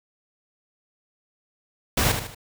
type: noise with echo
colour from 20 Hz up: pink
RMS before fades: -21 dBFS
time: 1.97-2.12 s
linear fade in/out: 5 ms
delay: 76 ms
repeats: 3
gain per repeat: -7 dB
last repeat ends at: 2.348 s
effects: none